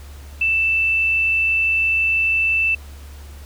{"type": "tone", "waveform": "sine", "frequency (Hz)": 2654, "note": "E7", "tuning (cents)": 11, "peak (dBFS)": -15, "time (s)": [0.41, 2.75], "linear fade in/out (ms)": 5, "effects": ["added 71 Hz sine -35 dBFS peak until 3.45 s", "pink hiss -46 dBFS RMS until 3.45 s"]}